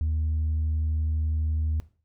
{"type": "tone", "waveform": "sine", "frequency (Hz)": 78, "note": "D#2", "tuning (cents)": 5, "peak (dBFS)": -21, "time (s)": [0.01, 1.8], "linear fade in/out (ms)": 0, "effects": ["noise-tail reverb RT60 0.4 s tail -19 dB re dry", "tanh soft clip ceiling -21 dBFS"]}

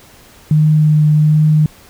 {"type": "tone with vibrato", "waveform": "sine", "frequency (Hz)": 152.8, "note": "D#3", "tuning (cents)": -31, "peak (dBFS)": -7, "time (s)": [0.51, 1.66], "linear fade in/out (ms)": 2, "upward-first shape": "triangle", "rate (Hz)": 1.3, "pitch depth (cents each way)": 16, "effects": ["pink hiss -43 dBFS RMS until 1.89 s"]}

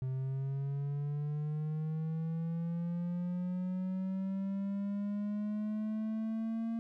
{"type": "linear sweep", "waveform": "triangle", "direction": "up", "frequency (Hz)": [129.4, 229.1], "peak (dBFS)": -31, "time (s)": [0.02, 6.79], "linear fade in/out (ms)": 0, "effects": []}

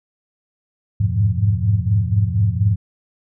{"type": "tone cluster", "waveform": "sine", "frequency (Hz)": [85.3, 101.4, 105.6, 124.2, 173.2], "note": ["F2", "G#2", "G#2", "B2", "F3"], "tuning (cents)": [-40, -41, 29, 10, -14], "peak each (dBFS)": [-24, -18, -18, -26, -27], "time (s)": [1, 2.76], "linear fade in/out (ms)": 10, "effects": []}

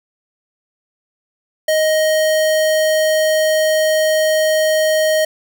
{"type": "tone", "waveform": "square", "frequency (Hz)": 625, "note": "D#5", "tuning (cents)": 8, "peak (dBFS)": -13, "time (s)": [1.68, 5.25], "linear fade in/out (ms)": 5, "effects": []}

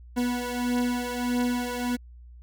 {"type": "beating tone pair", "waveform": "40% pulse", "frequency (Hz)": [244.4, 246], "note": ["B3", "B3"], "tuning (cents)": [-18, -7], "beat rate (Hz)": 1.6, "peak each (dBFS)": [-26, -29], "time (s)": [0.16, 1.97], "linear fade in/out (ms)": 20, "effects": ["added 60 Hz sine -44 dBFS peak until 2.42 s"]}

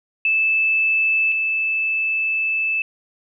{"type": "tone pair in turn", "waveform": "sine", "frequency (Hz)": [2627, 2627], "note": ["E7", "E7"], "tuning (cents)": [-7, -7], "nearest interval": "unison", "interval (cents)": 0, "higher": "neither", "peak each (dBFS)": [-15, -18], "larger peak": "first", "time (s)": [[0.25, 1.32], [1.32, 2.82]], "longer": "second", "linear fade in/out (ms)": 2, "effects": []}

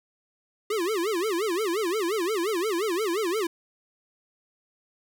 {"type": "tone with vibrato", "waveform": "square", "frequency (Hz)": 386.3, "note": "G4", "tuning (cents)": -25, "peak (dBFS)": -25, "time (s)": [0.7, 3.47], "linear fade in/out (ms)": 5, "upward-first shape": "sine", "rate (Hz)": 5.7, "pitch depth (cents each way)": 260, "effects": []}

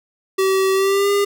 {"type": "tone with pitch glide", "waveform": "square", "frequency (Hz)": [383.2, 403.6], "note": ["G4", "G#4"], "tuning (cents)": [-39, -49], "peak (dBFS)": -15, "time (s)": [0.38, 1.25], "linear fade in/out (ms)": 10, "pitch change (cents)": 90, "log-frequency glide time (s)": [0.73, 1.1], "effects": []}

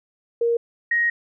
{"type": "tone pair in turn", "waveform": "sine", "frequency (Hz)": [468, 1879], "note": ["A#4", "A#6"], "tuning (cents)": [7, 13], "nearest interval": "2 octaves", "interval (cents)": 2406, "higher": "second", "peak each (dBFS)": -17, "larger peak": "neither", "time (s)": [[0.41, 0.57], [0.91, 1.1]], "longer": "second", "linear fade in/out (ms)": 5, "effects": []}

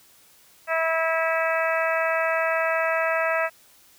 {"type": "harmonic tone", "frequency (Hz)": 325.3, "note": "E4", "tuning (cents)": -23, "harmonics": [2, 3, 4, 5, 6, 7, 8], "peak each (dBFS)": [-24, -32, -28, -29, -29, -35, -32], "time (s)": [0.67, 3.5], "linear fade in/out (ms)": 50, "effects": ["white hiss -55 dBFS RMS until 3.98 s"]}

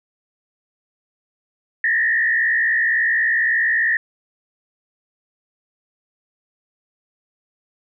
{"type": "tone with frequency modulation", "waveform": "sine", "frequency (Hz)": 1833, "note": "A#6", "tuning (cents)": -30, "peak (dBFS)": -15, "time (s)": [1.84, 3.97], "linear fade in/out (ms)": 2, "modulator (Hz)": 61.8, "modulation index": 1.4, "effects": []}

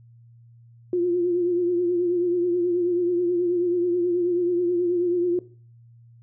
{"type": "tone with vibrato", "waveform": "sine", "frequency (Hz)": 351.9, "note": "F4", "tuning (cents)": 13, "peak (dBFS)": -19, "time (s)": [0.93, 5.39], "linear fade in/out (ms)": 2, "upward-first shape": "triangle", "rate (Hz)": 9.3, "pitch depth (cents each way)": 53, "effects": ["noise-tail reverb RT60 0.4 s tail -17 dB re dry", "added 117 Hz sine -48 dBFS peak until 6.22 s"]}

